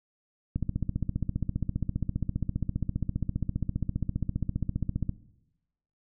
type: click train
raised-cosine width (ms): 5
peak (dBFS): -16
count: 69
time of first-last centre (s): 0.56-5.093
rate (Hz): 15
effects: noise-tail reverb RT60 0.9 s tail -17 dB re dry